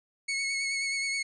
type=tone with vibrato; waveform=sawtooth; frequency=2200 Hz; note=C#7; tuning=14 cents flat; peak=-25 dBFS; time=0.28-1.23 s; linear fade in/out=10 ms; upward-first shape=sine; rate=9.4 Hz; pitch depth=22 cents each way; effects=resampled to 22050 Hz